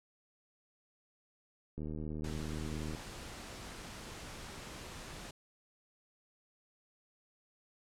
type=click train; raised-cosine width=3 ms; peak=-29 dBFS; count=91; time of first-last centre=1.78-2.949 s; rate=77 Hz
type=noise; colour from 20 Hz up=pink; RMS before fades=-47 dBFS; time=2.24-5.31 s; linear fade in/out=5 ms
effects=low-pass 9000 Hz 12 dB/octave